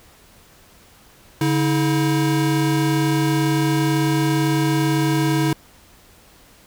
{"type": "tone pair together", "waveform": "square", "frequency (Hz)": [142.86, 320.7], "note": ["D3", "E4"], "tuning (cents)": [-47, -48], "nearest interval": "octave + major second", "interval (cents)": 1399, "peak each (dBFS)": [-20, -20], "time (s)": [1.41, 5.53], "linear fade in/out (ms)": 2, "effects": ["pink hiss -50 dBFS RMS until 6.66 s"]}